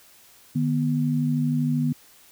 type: tone pair together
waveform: sine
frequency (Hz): 151.54 / 244.3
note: D#3 / B3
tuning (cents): -45 / -19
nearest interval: minor sixth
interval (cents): 826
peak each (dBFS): -23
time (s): 0.55-1.93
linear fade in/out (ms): 10
effects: white hiss -53 dBFS RMS until 2.31 s